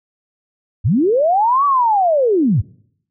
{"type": "linear two-way sweep", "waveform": "sine", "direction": "up then down", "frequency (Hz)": [77.78, 1161, 77.78], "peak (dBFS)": -11, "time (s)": [0.84, 2.62], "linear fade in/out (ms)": 20, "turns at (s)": 1.65, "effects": ["noise-tail reverb RT60 0.7 s tail -24 dB re dry"]}